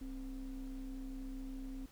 triangle ring-modulated tone, 116.54 Hz, A#2, in tune, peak -36 dBFS, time 0.01-1.86 s, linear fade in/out 5 ms, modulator 149 Hz, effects tanh soft clip ceiling -32 dBFS + pink hiss -64 dBFS RMS until 1.91 s

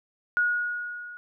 sine tone with level ramp, 1448 Hz, F#6, 38 cents flat, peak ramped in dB -19 to -39 dBFS, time 0.37-1.17 s, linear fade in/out 0 ms, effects none

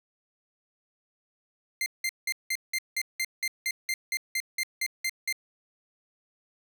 sawtooth tone bursts, 2091 Hz, C7, 2 cents flat, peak -23 dBFS, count 16, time 1.81-5.326 s, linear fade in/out 2 ms, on 51 ms, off 180 ms, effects none

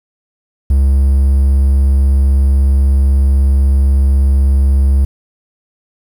triangle tone, 68.1 Hz, C#2, 30 cents flat, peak -5 dBFS, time 0.7-5.05 s, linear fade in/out 5 ms, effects 7-bit

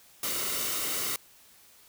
white noise with comb filter, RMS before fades -31 dBFS, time 0.23-1.16 s, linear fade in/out 2 ms, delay 1.2 ms, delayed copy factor -0.5, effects white hiss -57 dBFS RMS until 1.88 s

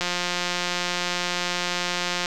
click train, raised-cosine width 0.2 ms, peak -8 dBFS, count 399, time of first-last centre 0.01-2.259 s, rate 177 Hz, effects none

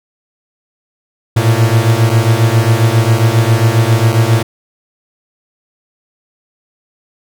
45% pulse beating tone pair, 110 / 117.4 Hz, A2 / A#2, 0 / +13 cents, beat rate 7.4 Hz, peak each -11 dBFS, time 1.36-4.43 s, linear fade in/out 10 ms, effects none

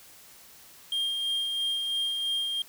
triangle tone with tremolo, 3210 Hz, G7, 40 cents sharp, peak -24 dBFS, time 0.92-2.62 s, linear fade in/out 2 ms, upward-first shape sine, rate 3 Hz, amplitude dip 30%, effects white hiss -52 dBFS RMS until 2.68 s

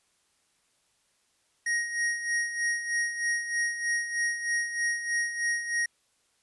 square tone with tremolo, 1878 Hz, A#6, 12 cents sharp, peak -25 dBFS, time 1.66-5.86 s, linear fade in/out 5 ms, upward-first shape sine, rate 3.2 Hz, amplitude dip 65%, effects white hiss -70 dBFS RMS until 6.42 s + resampled to 24000 Hz

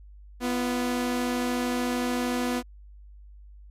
sawtooth tone pair together, 246.9 / 343.7 Hz, B3 / F4, 0 / -28 cents, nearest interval tritone, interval 572 cents, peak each -22 / -30 dBFS, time 0.4-2.63 s, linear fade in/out 50 ms, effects added 50 Hz sine -45 dBFS peak until 3.7 s + resampled to 32000 Hz

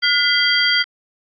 sine tone cluster, 1432 / 2013 / 3227 / 4694 Hz, F6 / B6 / G7 / D8, +43 / +33 / +50 / -2 cents, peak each -19 dBFS, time 0.02-0.84 s, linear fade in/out 20 ms, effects AAC 48 kbps

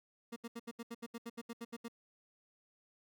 30% pulse tone bursts, 233.1 Hz, A#3, in tune, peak -39 dBFS, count 14, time 0.32-1.884 s, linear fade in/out 10 ms, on 43 ms, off 74 ms, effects none

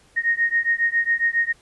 sine beating tone pair, 1857 / 1864.3 Hz, A#6 / A#6, -7 / 0 cents, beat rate 7.3 Hz, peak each -21 dBFS, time 0.16-1.53 s, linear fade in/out 20 ms, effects pink hiss -56 dBFS RMS until 1.61 s + resampled to 24000 Hz

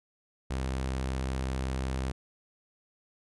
sawtooth tone, 65.41 Hz, C2, in tune, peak -26 dBFS, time 0.5-2.12 s, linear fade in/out 10 ms, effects resampled to 24000 Hz

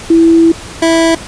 sine / 25% pulse tone pair in turn, 330.4 / 328.9 Hz, E4 / E4, +4 / -4 cents, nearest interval unison, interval 8 cents, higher first, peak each -3 dBFS, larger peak neither, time 0.1-0.52 / 0.82-1.15 s, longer first, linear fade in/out 5 ms, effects pink hiss -28 dBFS RMS until 1.27 s + resampled to 22050 Hz

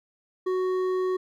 triangle tone with hard clipping, 370.7 Hz, F#4, 3 cents sharp, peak -25 dBFS, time 0.46-1.17 s, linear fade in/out 10 ms, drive 11 dB, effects none

